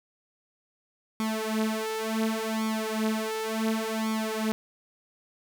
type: tone with flanger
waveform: sawtooth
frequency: 220 Hz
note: A3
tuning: in tune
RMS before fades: -29 dBFS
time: 1.2-4.52 s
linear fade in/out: 0 ms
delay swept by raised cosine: 0.88 to 6.88 ms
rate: 0.69 Hz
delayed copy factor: +0.95
effects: none